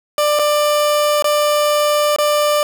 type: tone with dropouts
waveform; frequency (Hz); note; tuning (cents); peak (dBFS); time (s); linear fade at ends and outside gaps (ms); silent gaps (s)
30% pulse; 593; D5; +17; -10; 0.18-2.63; 1; 0.39-0.394 / 1.224-1.243 / 2.162-2.185
effects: none